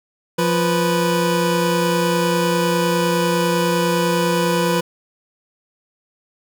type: tone pair together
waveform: 25% pulse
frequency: 174.2 / 492.7 Hz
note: F3 / B4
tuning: -4 / -4 cents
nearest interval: octave + tritone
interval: 1800 cents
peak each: -15 dBFS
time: 0.38-4.81 s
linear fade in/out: 10 ms
effects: none